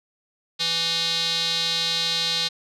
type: tone with band-pass filter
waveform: square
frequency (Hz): 166.3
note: E3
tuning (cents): +16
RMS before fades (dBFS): -24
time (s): 0.59-2.49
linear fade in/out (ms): 20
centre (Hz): 4000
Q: 5.3
effects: none